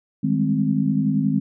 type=chord; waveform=sine; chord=Ab major seventh; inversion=second; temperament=equal with one note detuned; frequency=155.56 / 197.13 / 207.7 / 261.6 Hz; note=Eb3 / G3 / Ab3 / C4; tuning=0 / +10 / 0 / 0 cents; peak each=-23 / -26 / -22 / -22 dBFS; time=0.23-1.4 s; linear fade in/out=10 ms; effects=none